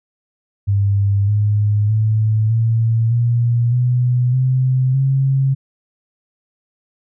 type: tone with pitch steps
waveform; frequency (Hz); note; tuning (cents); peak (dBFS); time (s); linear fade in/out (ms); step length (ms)
sine; 100 / 104.37 / 108.92 / 113.68 / 118.65 / 123.83 / 129.24 / 134.88; G2 / G#2 / A2 / A#2 / A#2 / B2 / C3 / C#3; +35 / +9 / -17 / -43 / +31 / +5 / -21 / -47; -12; 0.67-5.55; 20; 610
effects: none